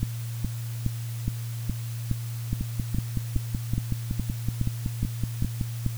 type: two click trains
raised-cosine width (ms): 5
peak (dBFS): -14 / -13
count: 17 / 15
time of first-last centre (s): 2.61-5.612 / 0.03-5.863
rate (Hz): 5.33 / 2.4
effects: added 116 Hz sine -30 dBFS peak until 5.97 s + white hiss -45 dBFS RMS until 5.97 s